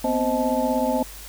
sine tone cluster, 244.2 / 260.6 / 523 / 629 / 869 Hz, B3 / C4 / C5 / D#5 / A5, -19 / -7 / -1 / +19 / -22 cents, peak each -26 dBFS, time 0.04-1.03 s, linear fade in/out 5 ms, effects added 50 Hz sine -41 dBFS peak until 1.28 s + white hiss -41 dBFS RMS until 1.28 s

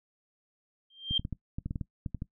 sine tone with exponential growth, 3174 Hz, G7, 21 cents sharp, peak -21 dBFS, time 0.9-1.18 s, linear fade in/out 5 ms, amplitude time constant 59 ms
clicks, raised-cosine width 5 ms, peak -22 dBFS, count 12, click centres 1.11 / 1.195 / 1.251 / 1.327 / 1.585 / 1.66 / 1.709 / 1.758 / 1.812 / 2.062 / 2.147 / 2.221 s
effects noise-tail reverb RT60 0.1 s tail -20 dB re dry

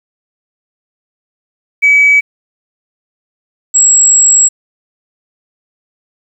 sine tone pair in turn, 2282 / 7676 Hz, C#7 / A#8, +50 / +50 cents, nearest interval octave + major sixth, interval 2100 cents, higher second, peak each -3 dBFS, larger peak neither, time 1.82-2.21 / 3.74-4.49 s, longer second, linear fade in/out 20 ms, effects tanh soft clip ceiling 0 dBFS + 7-bit

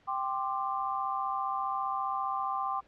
sine chord, G suspended fourth, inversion none, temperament equal with one note detuned, 784 / 1046.5 / 1181.5 Hz, G5 / C6 / D6, 0 / 0 / +10 cents, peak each -34 dBFS, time 0.07-2.81 s, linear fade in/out 20 ms, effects pink hiss -63 dBFS RMS until 2.87 s + low-pass 3000 Hz 12 dB/octave

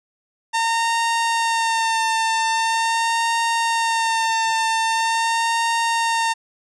sawtooth tone with vibrato, 910 Hz, A#5, 42 cents flat, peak -14 dBFS, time 0.53-6.34 s, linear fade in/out 20 ms, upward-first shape sine, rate 0.43 Hz, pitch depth 23 cents each way, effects resampled to 22050 Hz

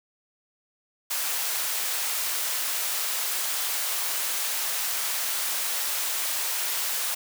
white high-pass noise, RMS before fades -28 dBFS, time 1.1-7.15 s, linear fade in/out 10 ms, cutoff 650 Hz, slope 12 dB/octave, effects none

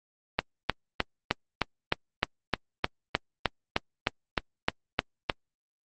click train, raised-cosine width 0.3 ms, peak -6 dBFS, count 17, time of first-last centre 0.39-5.298 s, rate 3.26 Hz, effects Opus 24 kbps

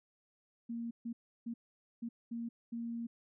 sine tone bursts at uneven times, 233.1 Hz, A#3, in tune, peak -37 dBFS, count 6, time 0.69-0.91 / 1.05-1.13 / 1.46-1.54 / 2.02-2.09 / 2.31-2.49 / 2.72-3.07 s, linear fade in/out 10 ms, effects none

